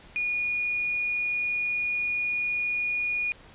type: tone with quantisation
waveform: sine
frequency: 2447 Hz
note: D#7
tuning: 29 cents flat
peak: -25 dBFS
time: 0.16-3.32 s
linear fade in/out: 0 ms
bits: 8
effects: pink hiss -51 dBFS RMS until 3.54 s + resampled to 8000 Hz